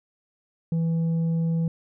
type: tone with tanh clipping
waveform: sine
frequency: 164.81 Hz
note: E3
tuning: in tune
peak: -22 dBFS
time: 0.72-1.68 s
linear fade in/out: 2 ms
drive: 4 dB
effects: none